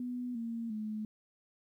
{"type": "tone with pitch steps", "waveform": "sine", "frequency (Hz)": [246.9, 230.4, 214.9], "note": ["B3", "A#3", "A3"], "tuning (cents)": [0, -20, -41], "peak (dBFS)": -35, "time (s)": [0, 1.05], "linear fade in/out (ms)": 2, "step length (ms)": 350, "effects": ["12-bit"]}